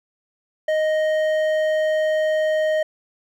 sine tone with hard clipping, 622.3 Hz, D#5, in tune, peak -19 dBFS, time 0.68-2.83 s, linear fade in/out 5 ms, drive 8 dB, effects none

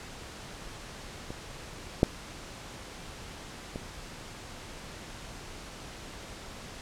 clicks, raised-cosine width 2 ms, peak -23 / -6 / -21 dBFS, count 3, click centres 1.305 / 2.031 / 3.759 s, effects pink hiss -44 dBFS RMS until 6.81 s + low-pass 8000 Hz 12 dB/octave

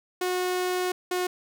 sawtooth tone pair in turn, 364 / 362.2 Hz, F#4 / F#4, -28 / -37 cents, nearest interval unison, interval 9 cents, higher first, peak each -21 dBFS, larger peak neither, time 0.21-0.92 / 1.11-1.27 s, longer first, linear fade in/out 5 ms, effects none

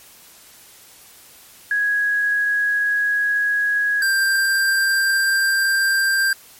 sine / square tone pair in turn, 1661.2 / 1582.7 Hz, G#6 / G6, 0 / +16 cents, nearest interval minor second, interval 84 cents, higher first, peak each -16 dBFS, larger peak neither, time 1.71-4.02 / 4.02-6.33 s, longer neither, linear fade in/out 2 ms, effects white hiss -46 dBFS RMS until 6.59 s + MP3 64 kbps

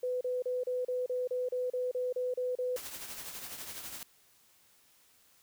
sine tone bursts, 501 Hz, B4, 25 cents sharp, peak -30 dBFS, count 13, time 0.03-2.766 s, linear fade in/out 5 ms, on 180 ms, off 33 ms
white noise with tremolo, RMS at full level -41 dBFS, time 2.76-4.03 s, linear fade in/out 2 ms, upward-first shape triangle, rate 12 Hz, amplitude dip 55%
effects white hiss -65 dBFS RMS until 5.42 s

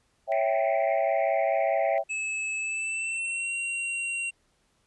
sine chord, C# diminished, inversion none, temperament equal, 554.4 / 659.3 / 784 Hz, C#5 / E5 / G5, 0 / 0 / 0 cents, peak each -28 / -25 / -28 dBFS, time 0.27-2.04 s, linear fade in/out 50 ms
pink band-pass noise, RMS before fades -39 dBFS, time 0.32-1.98 s, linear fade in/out 0 ms, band 2000 to 2300 Hz, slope 96 dB/octave
square tone with pitch glide, 2600 to 2750 Hz, E7 to F7, -24 to -27 cents, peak -29 dBFS, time 2.09-4.31 s, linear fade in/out 20 ms, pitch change +97 cents, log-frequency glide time 2.56-3.54 s
effects pink hiss -69 dBFS RMS until 4.86 s + resampled to 24000 Hz

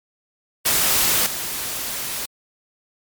white noise with level steps, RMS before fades -18 / -27 dBFS, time 0.65-2.26 s, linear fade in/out 10 ms, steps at 1.26 s, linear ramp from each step 5 ms, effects MP3 96 kbps

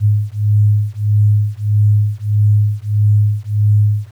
sine beating tone pair, 103.83 / 105.43 Hz, G#2 / G#2, 0 / +27 cents, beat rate 1.6 Hz, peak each -13 dBFS, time 0-4.11 s, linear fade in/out 50 ms, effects 8-bit

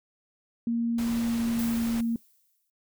sine tone with pitch glide, 233.1 to 231 Hz, A#3 to A#3, 0 to -16 cents, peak -24 dBFS, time 0.67-2.16 s, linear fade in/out 2 ms, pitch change -16 cents, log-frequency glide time 1.01-1.88 s
pink noise, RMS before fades -39 dBFS, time 0.98-2.01 s, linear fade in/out 5 ms
violet noise with exponential decay, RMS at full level -37 dBFS, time 1.59-2.7 s, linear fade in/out 1 ms, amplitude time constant 240 ms
effects noise-tail reverb RT60 0.1 s tail -22 dB re dry

